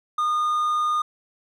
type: tone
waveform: triangle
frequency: 1222 Hz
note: D#6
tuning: 32 cents flat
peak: -18 dBFS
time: 0.18-1.02 s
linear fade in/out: 5 ms
effects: none